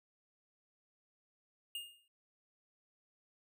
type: tone with exponential decay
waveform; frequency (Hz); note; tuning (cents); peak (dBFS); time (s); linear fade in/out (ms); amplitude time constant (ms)
square; 2831; F7; +23; -38; 1.75-2.08; 2; 71
effects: none